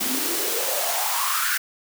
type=noise with high-pass filter sweep; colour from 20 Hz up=white; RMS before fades=-24 dBFS; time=0-1.58 s; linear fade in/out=10 ms; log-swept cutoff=220 to 1600 Hz; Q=6.2; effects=none